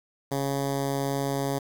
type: tone with notch filter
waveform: 10% pulse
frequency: 138.59 Hz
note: C#3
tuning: in tune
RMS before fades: -28 dBFS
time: 0.31-1.59 s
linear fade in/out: 10 ms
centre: 2500 Hz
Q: 0.99
effects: 8-bit